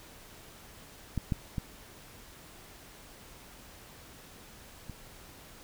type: clicks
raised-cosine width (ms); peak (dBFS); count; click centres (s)
5; -18 / -16 / -20 / -29; 4; 1.177 / 1.322 / 1.582 / 4.897
effects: pink hiss -52 dBFS RMS until 5.63 s